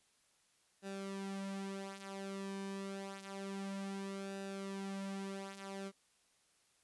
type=tone with flanger; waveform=sawtooth; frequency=195.5 Hz; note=G3; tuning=4 cents flat; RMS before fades=-44 dBFS; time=0.82-5.92 s; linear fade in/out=50 ms; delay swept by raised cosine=0.92 to 6.62 ms; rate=0.28 Hz; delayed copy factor=-0.65; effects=white hiss -73 dBFS RMS until 6.83 s + resampled to 24000 Hz